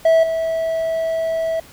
triangle tone with level steps, 652 Hz, E5, 19 cents flat, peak -8 / -16 dBFS, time 0.05-1.6 s, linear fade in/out 5 ms, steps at 0.23 s, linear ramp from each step 5 ms, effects pink hiss -44 dBFS RMS until 1.72 s

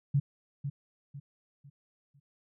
sine tone with echo, 140.6 Hz, C#3, 25 cents sharp, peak -22 dBFS, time 0.14-0.2 s, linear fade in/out 10 ms, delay 500 ms, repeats 4, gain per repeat -9 dB, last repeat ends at 2.2 s, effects none

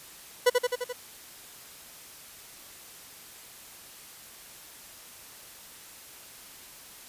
40% pulse tone with echo, 493.9 Hz, B4, in tune, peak -16 dBFS, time 0.46-0.5 s, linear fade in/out 10 ms, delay 86 ms, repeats 5, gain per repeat -3 dB, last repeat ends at 0.93 s, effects white hiss -48 dBFS RMS until 7.08 s + resampled to 32000 Hz

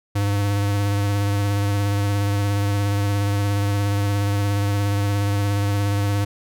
square tone with vibrato, 101.1 Hz, G#2, 46 cents flat, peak -19 dBFS, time 0.15-6.25 s, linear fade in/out 10 ms, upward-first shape sine, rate 17 Hz, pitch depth 20 cents each way, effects none

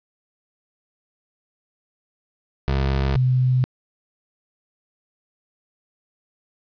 25% pulse / sine tone pair in turn, 67.6 / 127.61 Hz, C#2 / C3, -43 / -43 cents, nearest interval major seventh, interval 1100 cents, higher second, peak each -15 dBFS, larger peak neither, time 2.68-3.16 / 3.16-3.64 s, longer neither, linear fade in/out 0 ms, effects resampled to 11025 Hz + 9-bit

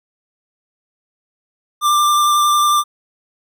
square tone with vibrato, 1186 Hz, D6, 17 cents sharp, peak -12 dBFS, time 1.81-2.84 s, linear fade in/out 50 ms, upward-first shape triangle, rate 11 Hz, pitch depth 16 cents each way, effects none

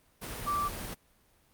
sine tone in noise, 1168 Hz, D6, 10 cents flat, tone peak -28 dBFS, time 0.46-0.69 s, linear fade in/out 20 ms, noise pink, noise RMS -39 dBFS, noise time 0.21-0.95 s, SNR +8 dB, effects pink hiss -66 dBFS RMS until 1.53 s + Opus 32 kbps

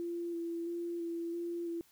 sine tone with vibrato, 340 Hz, F4, 46 cents flat, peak -35 dBFS, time 0-1.81 s, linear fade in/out 0 ms, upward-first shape square, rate 1.5 Hz, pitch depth 15 cents each way, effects white hiss -66 dBFS RMS until 1.91 s

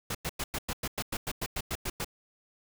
pink noise bursts, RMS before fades -33 dBFS, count 14, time 0.1-2.046 s, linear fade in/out 5 ms, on 48 ms, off 98 ms, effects none

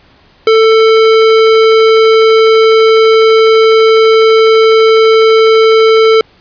square tone, 444 Hz, A4, 16 cents sharp, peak -4 dBFS, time 0.47-6.21 s, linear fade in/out 2 ms, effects pink hiss -45 dBFS RMS until 6.4 s + resampled to 11025 Hz

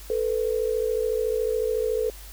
sine tone pair together, 440 / 493.9 Hz, A4 / B4, 0 / 0 cents, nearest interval major second, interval 200 cents, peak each -24 / -26 dBFS, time 0.1-2.1 s, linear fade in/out 2 ms, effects added 50 Hz sine -41 dBFS peak until 2.32 s + white hiss -46 dBFS RMS until 2.32 s

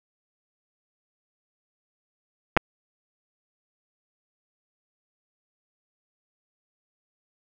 clicks, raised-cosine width 0.5 ms, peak -3 dBFS, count 2, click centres 2.567 / 2.573 s, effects none

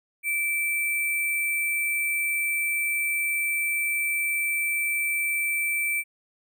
sine tone with sample-and-hold, 2329 Hz, D7, 15 cents flat, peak -23 dBFS, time 0.23-6.04 s, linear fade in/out 50 ms, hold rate 11025 Hz, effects none

